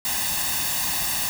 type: noise with comb filter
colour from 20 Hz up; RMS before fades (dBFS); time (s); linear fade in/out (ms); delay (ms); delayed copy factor
white; -25; 0.05-1.29; 0; 1.1; +0.75
effects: none